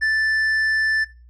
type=tone with tanh clipping; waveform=sine; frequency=1760 Hz; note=A6; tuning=in tune; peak=-18 dBFS; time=0.01-1.05 s; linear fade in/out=20 ms; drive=5 dB; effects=noise-tail reverb RT60 0.3 s tail -18 dB re dry + added 60 Hz sine -44 dBFS peak until 1.29 s